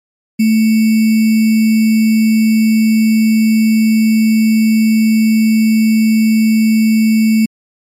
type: tone with sample-and-hold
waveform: sine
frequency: 220 Hz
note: A3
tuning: in tune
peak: -7 dBFS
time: 0.39-7.46 s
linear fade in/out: 10 ms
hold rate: 2450 Hz
effects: MP3 64 kbps